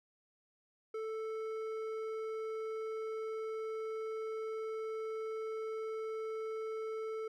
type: tone with hard clipping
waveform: triangle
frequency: 440.4 Hz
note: A4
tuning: 2 cents sharp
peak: -39 dBFS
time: 0.94-7.28 s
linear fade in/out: 5 ms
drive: 12 dB
effects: none